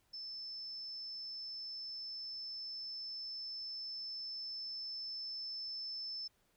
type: tone with level ramp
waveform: sine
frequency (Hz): 5274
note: E8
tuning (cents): 0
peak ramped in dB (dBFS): -43 to -40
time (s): 0.13-6.28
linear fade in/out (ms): 10
effects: pink hiss -75 dBFS RMS until 6.56 s